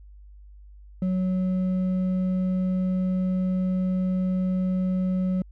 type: tone with hard clipping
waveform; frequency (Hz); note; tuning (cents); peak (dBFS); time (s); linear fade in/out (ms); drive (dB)
sine; 185; F#3; 0; -23; 1.02-5.42; 2; 4
effects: added 50 Hz sine -44 dBFS peak until 5.51 s